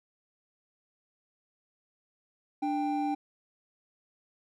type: tone pair together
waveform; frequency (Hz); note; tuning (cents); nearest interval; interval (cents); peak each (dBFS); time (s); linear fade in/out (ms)
triangle; 294.7 / 789; D4 / G5; +6 / +11; octave + perfect fourth; 1705; -28 / -29; 2.62-3.15; 10
effects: none